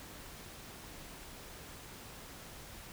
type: silence
effects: pink hiss -50 dBFS RMS until 2.92 s